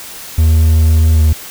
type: tone with pitch glide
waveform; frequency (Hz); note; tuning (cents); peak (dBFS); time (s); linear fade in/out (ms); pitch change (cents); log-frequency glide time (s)
triangle; 79.7 to 77.83; D#2 to D#2; +42 to +1; -4; 0.38-1.33; 5; -41; 1.13-1.22
effects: white hiss -30 dBFS RMS until 1.5 s